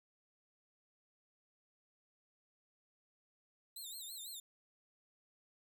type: tone with vibrato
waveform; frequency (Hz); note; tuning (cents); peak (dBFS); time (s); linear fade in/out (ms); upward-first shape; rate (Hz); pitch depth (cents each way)
15% pulse; 3901; B7; -22; -39; 3.76-4.4; 5; sine; 6; 150
effects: none